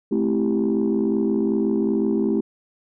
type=chord; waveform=sine; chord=A minor seventh; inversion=none; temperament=equal with one note detuned; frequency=216.1 / 261.6 / 329.6 / 392 Hz; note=A3 / C4 / E4 / G4; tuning=-31 / 0 / 0 / 0 cents; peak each=-21 / -24 / -23 / -23 dBFS; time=0.11-2.41 s; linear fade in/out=10 ms; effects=tanh soft clip ceiling -12 dBFS